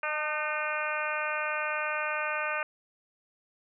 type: harmonic tone with a mistuned harmonic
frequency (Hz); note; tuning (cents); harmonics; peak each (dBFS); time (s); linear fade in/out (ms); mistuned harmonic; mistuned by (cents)
304.1; D#4; -40; 2 / 3 / 4 / 5 / 6 / 7 / 8 / 9; -36 / -39 / -35 / -34 / -40 / -41 / -36 / -41; 0.03-2.63; 2; 3; -24
effects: none